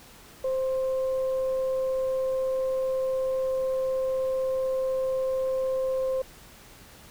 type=tone with frequency modulation; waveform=sine; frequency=523 Hz; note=C5; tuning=1 cent flat; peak=-24 dBFS; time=0.44-6.22 s; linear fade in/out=5 ms; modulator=531 Hz; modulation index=0.23; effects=pink hiss -50 dBFS RMS until 7.1 s